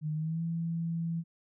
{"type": "tone with pitch glide", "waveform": "sine", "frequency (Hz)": [153.5, 166.43], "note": ["D#3", "E3"], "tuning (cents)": [-23, 17], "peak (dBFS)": -30, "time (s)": [0.01, 1.24], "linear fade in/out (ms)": 50, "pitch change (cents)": 140, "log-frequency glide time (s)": [0.14, 0.42], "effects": []}